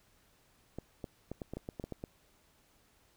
clicks, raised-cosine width 2 ms, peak -26 dBFS, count 11, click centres 0.786 / 1.042 / 1.316 / 1.418 / 1.536 / 1.57 / 1.689 / 1.798 / 1.84 / 1.923 / 2.039 s, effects pink hiss -68 dBFS RMS until 3.16 s

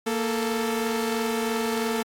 sawtooth tone pair together, 231.5 / 440 Hz, A#3 / A4, -12 / 0 cents, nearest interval major seventh, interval 1112 cents, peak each -23 dBFS, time 0.06-2.03 s, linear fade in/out 10 ms, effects AAC 64 kbps

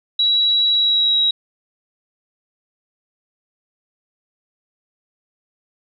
sine tone with pitch glide, 3896 to 3849 Hz, B7 to B7, -24 to -45 cents, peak -13 dBFS, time 0.19-1.31 s, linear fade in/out 5 ms, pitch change -21 cents, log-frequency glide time 0.72-1.2 s, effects none

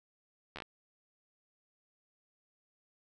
slowing click train, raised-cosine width 0.3 ms, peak -26 dBFS, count 5, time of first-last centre 0.56-0.622 s, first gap 12 ms, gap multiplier 1.17, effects none

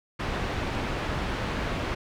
pink low-pass noise, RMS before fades -30 dBFS, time 0.19-1.95 s, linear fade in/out 10 ms, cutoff 2800 Hz, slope 12 dB/octave, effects none

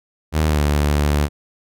sawtooth tone with pitch glide, 77.78 to 73.41 Hz, D#2 to D2, 0 to 0 cents, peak -11 dBFS, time 0.32-1.29 s, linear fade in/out 50 ms, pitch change -100 cents, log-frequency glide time 0.47-0.6 s, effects none

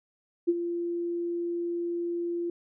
sine tone with ADSR envelope, 344.2 Hz, F4, 25 cents flat, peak -18 dBFS, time 0.47-2.5 s, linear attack 20 ms, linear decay 39 ms, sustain -10 dB, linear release 3 ms, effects none

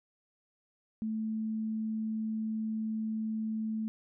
sine tone, 219.3 Hz, A3, 6 cents flat, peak -31 dBFS, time 1.02-3.88 s, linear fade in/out 0 ms, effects none

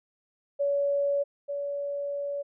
sine tone pair in turn, 566 / 568.8 Hz, C#5 / C#5, +36 / +45 cents, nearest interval unison, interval 9 cents, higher second, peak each -23 / -29 dBFS, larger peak first, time 0.59-1.24 / 1.48-2.43 s, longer second, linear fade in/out 20 ms, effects none

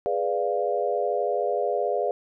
sine chord, G# diminished seventh, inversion none, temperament equal, 415.3 / 493.9 / 587.3 / 698.5 Hz, G#4 / B4 / D5 / F5, 0 / 0 / 0 / 0 cents, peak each -28 dBFS, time 0.06-2.11 s, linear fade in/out 0 ms, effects none

